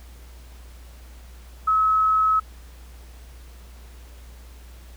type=tone; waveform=sine; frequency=1287 Hz; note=E6; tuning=42 cents flat; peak=-16 dBFS; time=1.67-2.4 s; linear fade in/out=10 ms; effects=added 60 Hz sine -41 dBFS peak until 4.96 s + pink hiss -52 dBFS RMS until 4.96 s